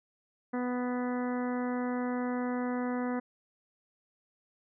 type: harmonic tone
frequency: 247.7 Hz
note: B3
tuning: 5 cents sharp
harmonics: 1 / 2 / 3 / 4 / 5 / 6 / 7 / 8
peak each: -31 / -37 / -41 / -43 / -45 / -47 / -48 / -49 dBFS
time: 0.53-3.2 s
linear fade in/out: 10 ms
effects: none